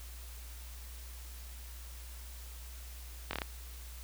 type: slowing click train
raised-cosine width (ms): 0.3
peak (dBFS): -18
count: 5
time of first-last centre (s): 3.31-3.418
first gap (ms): 22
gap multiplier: 1.14
effects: added 60 Hz sine -45 dBFS peak until 4.03 s + white hiss -53 dBFS RMS until 4.03 s